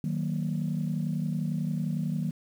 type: chord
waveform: sine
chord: D# minor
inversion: none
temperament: just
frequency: 155.56 / 186.68 / 233.3 Hz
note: D#3 / F#3 / A#3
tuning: 0 / +16 / +2 cents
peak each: -29 / -31 / -33 dBFS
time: 0.04-2.31 s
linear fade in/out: 2 ms
effects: tanh soft clip ceiling -20 dBFS + 9-bit